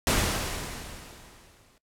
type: noise with exponential decay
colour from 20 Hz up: pink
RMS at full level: -22 dBFS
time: 0.07-1.78 s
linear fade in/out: 1 ms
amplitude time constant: 370 ms
effects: noise-tail reverb RT60 0.1 s tail -18 dB re dry + low-pass 12000 Hz 12 dB/octave